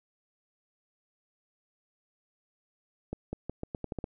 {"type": "accelerating click train", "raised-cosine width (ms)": 2, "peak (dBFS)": -21, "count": 9, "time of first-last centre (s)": [3.13, 4.041], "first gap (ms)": 200, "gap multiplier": 0.83, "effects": []}